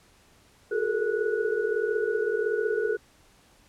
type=tone cluster; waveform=sine; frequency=367.3 / 421.4 / 437.3 / 462.9 / 1468 Hz; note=F#4 / G#4 / A4 / A#4 / F#6; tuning=-13 / +25 / -11 / -12 / -14 cents; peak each=-34 / -27 / -33 / -29 / -34 dBFS; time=0.71-2.97 s; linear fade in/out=10 ms; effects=pink hiss -59 dBFS RMS until 3.68 s + low-pass 11000 Hz 12 dB/octave